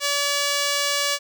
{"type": "tone", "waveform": "5% pulse", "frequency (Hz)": 572, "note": "D5", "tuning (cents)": -46, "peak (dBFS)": -9, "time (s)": [0, 1.19], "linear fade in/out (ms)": 50, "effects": []}